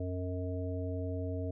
harmonic tone, 91.1 Hz, F#2, 26 cents flat, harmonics 1 / 3 / 5 / 7, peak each -35 / -40 / -42 / -43 dBFS, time 0-1.51 s, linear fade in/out 5 ms, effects none

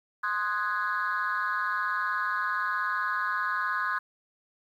sine chord, Ab dominant seventh, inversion first, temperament equal, 1046.5 / 1244.5 / 1480 / 1661.2 Hz, C6 / Eb6 / Gb6 / Ab6, 0 / 0 / 0 / 0 cents, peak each -31 dBFS, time 0.23-3.99 s, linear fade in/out 10 ms, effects tanh soft clip ceiling -20 dBFS + 10-bit

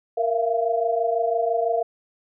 sine tone cluster, 465.6 / 666 / 692 Hz, A#4 / E5 / F5, -2 / +18 / -16 cents, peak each -24 dBFS, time 0.17-1.83 s, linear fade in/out 10 ms, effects none

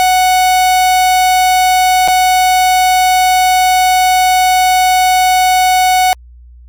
45% pulse tone with dropouts, 740 Hz, F#5, in tune, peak -7 dBFS, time 0-6.13 s, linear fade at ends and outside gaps 0 ms, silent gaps 2.077-2.083 s, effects added 60 Hz sine -34 dBFS peak until 6.68 s + MP3 96 kbps

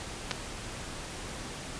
clicks, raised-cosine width 0.2 ms, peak -13 dBFS, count 2, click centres 0.311 / 0.315 s, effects pink hiss -40 dBFS RMS until 1.79 s + resampled to 22050 Hz

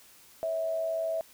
sine tone pair together, 553.8 / 652 Hz, C#5 / E5, -2 / -19 cents, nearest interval minor third, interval 283 cents, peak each -39 / -28 dBFS, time 0.43-1.21 s, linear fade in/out 0 ms, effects white hiss -56 dBFS RMS until 1.33 s

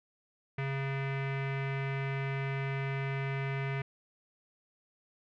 square tone with low-pass filter, 136.5 Hz, C#3, 26 cents flat, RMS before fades -34 dBFS, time 0.58-3.82 s, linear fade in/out 5 ms, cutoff 2200 Hz, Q 3.8, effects none

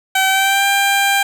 15% pulse tone with pitch glide, 766 to 794.4 Hz, G5 to G5, -40 to +23 cents, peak -6 dBFS, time 0.15-1.23 s, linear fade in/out 5 ms, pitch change +63 cents, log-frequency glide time 0.28-0.66 s, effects none

